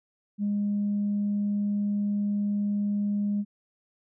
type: tone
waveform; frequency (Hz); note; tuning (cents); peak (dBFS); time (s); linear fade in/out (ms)
sine; 204.8; G#3; -24; -23; 0.38-3.45; 50
effects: tanh soft clip ceiling -20 dBFS